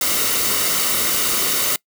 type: noise with comb filter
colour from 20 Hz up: white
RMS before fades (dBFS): -19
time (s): 0.01-1.76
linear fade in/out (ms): 2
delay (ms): 1.2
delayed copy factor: -0.5
effects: noise-tail reverb RT60 0.1 s tail -24 dB re dry